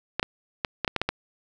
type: clicks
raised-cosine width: 0.3 ms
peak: -8 dBFS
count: 8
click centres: 0.196 / 0.229 / 0.648 / 0.847 / 0.878 / 0.963 / 1.016 / 1.09 s
effects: none